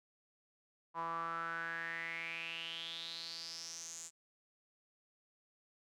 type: tone with band-pass filter sweep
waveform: sawtooth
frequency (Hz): 166.1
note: E3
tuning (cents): +13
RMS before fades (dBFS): -43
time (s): 0.94-4.11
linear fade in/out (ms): 50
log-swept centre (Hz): 1000 to 7400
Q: 7.2
effects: none